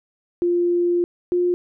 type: tone pair in turn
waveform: sine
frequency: 349.2 / 354.7 Hz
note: F4 / F4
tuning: 0 / +27 cents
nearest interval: unison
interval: 27 cents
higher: second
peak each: -16 dBFS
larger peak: neither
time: 0.42-1.04 / 1.32-1.54 s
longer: first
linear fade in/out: 0 ms
effects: none